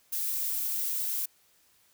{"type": "noise", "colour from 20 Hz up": "violet", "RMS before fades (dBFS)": -31, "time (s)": [0.12, 1.26], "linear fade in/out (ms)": 10, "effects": ["white hiss -65 dBFS RMS until 1.93 s"]}